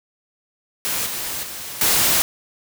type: noise with level steps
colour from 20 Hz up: white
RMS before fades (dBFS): -23 / -27 / -32 / -17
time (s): 0.85-2.22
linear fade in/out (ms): 0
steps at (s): 1.06 / 1.43 / 1.81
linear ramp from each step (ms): 2
effects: none